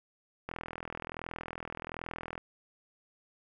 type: click train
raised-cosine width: 0.5 ms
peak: -23 dBFS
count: 79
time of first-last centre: 0.49-2.379 s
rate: 41.3 Hz
effects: none